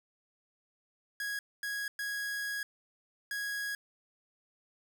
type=tone bursts at uneven times; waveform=45% pulse; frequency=1656 Hz; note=G#6; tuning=5 cents flat; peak=-34 dBFS; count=4; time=1.2-1.39 / 1.63-1.88 / 1.99-2.63 / 3.31-3.75 s; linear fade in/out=2 ms; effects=12-bit